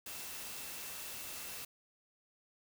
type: tone in noise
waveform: sine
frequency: 2671 Hz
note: E7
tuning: 22 cents sharp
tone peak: -56 dBFS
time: 0.06-1.65 s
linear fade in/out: 5 ms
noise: white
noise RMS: -45 dBFS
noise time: 0.06-1.65 s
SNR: -14 dB
effects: none